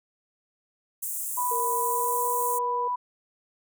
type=high-pass noise; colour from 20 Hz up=pink; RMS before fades=-32 dBFS; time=1.02-2.59 s; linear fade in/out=10 ms; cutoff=7400 Hz; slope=48 dB/octave
type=tone; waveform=sine; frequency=987.8 Hz; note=B5; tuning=in tune; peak=-25 dBFS; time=1.37-2.96 s; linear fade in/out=10 ms
type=tone with pitch glide; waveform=sine; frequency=466.2 to 480.1 Hz; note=A#4 to B4; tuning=0 to -49 cents; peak=-31 dBFS; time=1.51-2.88 s; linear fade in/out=5 ms; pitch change=+51 cents; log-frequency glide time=1.81-2.24 s
effects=none